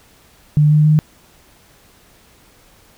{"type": "tone with pitch steps", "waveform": "sine", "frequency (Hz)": [149.8, 151.54, 153.3], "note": ["D3", "D#3", "D#3"], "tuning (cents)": [35, -45, -25], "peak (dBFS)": -8, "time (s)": [0.57, 0.99], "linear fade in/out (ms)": 0, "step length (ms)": 140, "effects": ["pink hiss -50 dBFS RMS until 2.97 s"]}